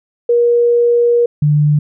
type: tone pair in turn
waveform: sine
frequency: 476 / 148.55 Hz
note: A#4 / D3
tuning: +36 / +20 cents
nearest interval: octave + minor sixth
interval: 2016 cents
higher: first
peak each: -8 dBFS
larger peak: neither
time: 0.29-1.26 / 1.42-1.79 s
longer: first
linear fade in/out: 5 ms
effects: none